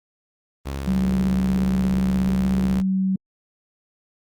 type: tone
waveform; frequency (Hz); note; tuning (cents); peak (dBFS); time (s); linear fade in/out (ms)
sawtooth; 68.6; C#2; -17; -22; 0.65-2.82; 20
type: tone with pitch glide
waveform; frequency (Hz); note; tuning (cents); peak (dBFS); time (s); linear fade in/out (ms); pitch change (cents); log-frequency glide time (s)
sine; 188.9 to 189.99; F#3 to F#3; +36 to +46; -18; 0.87-3.16; 5; +10; 2.15-2.55
effects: Opus 24 kbps